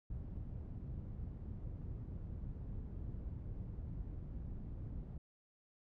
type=low-pass noise; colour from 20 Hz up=white; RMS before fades=-45 dBFS; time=0.1-5.18 s; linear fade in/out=5 ms; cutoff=100 Hz; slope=12 dB/octave; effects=none